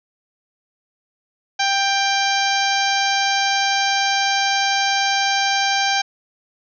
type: harmonic tone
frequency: 789 Hz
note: G5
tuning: 11 cents sharp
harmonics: 1 / 2 / 3 / 4 / 5 / 6 / 7 / 8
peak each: -20 / -23 / -25 / -26 / -27 / -28 / -28 / -29 dBFS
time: 1.59-6.02 s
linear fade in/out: 10 ms
effects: none